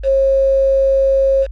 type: tone with quantisation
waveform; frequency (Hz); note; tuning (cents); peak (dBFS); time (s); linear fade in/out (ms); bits
sine; 540; C#5; -45; -10; 0.03-1.47; 50; 5
effects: added 50 Hz sine -25 dBFS peak until 1.51 s + low-pass 3000 Hz 12 dB/octave